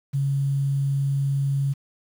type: tone with quantisation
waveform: sine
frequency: 138.59 Hz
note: C#3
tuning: in tune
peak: -20 dBFS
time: 0.13-1.74 s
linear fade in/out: 20 ms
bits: 8
effects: none